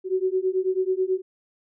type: beating tone pair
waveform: sine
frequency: 370 / 379.2 Hz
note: F#4 / F#4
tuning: 0 / +43 cents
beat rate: 9.2 Hz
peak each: -24 dBFS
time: 0.04-1.22 s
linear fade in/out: 50 ms
effects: none